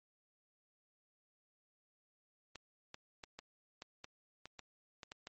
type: clicks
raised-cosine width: 0.2 ms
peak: -30 dBFS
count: 11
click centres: 2.557 / 2.944 / 3.238 / 3.39 / 3.821 / 4.044 / 4.456 / 4.593 / 5.032 / 5.119 / 5.271 s
effects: MP3 32 kbps